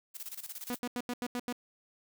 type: noise with tremolo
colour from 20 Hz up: blue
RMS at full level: -41 dBFS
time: 0.14-0.79 s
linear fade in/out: 20 ms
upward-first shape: square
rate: 17 Hz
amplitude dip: 80%
type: tone bursts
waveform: sawtooth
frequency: 244.6 Hz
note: B3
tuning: 16 cents flat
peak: -29 dBFS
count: 7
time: 0.7-1.526 s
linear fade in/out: 0 ms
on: 46 ms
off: 84 ms
effects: none